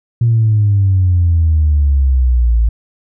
sine exponential sweep, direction down, 118.9 to 55 Hz, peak -7 dBFS, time 0.21-2.69 s, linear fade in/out 5 ms, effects tanh soft clip ceiling -4 dBFS

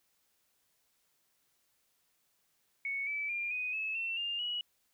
sine tone with pitch steps, 2217 / 2306 / 2398 / 2494 / 2594 / 2698 / 2806 / 2919 Hz, C#7 / D7 / D7 / D#7 / E7 / E7 / F7 / F#7, 0 / -32 / +36 / +3 / -28 / +40 / +8 / -24 cents, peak -33 dBFS, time 2.85-4.61 s, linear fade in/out 2 ms, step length 220 ms, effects white hiss -75 dBFS RMS until 4.93 s

